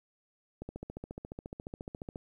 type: click train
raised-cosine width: 2 ms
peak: -27 dBFS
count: 23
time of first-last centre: 0.62-2.158 s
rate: 14.3 Hz
effects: 11-bit